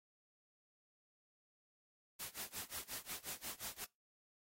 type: noise with tremolo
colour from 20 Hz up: white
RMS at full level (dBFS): -44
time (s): 2.19-3.85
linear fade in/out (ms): 10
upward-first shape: sine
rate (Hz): 5.6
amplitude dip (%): 95
effects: noise-tail reverb RT60 0.2 s tail -22 dB re dry + AAC 48 kbps